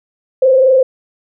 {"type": "tone with frequency modulation", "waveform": "sine", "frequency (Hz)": 523.3, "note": "C5", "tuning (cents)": 0, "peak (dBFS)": -6, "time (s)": [0.42, 0.83], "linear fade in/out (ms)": 5, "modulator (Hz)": 24, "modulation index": 0.68, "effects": []}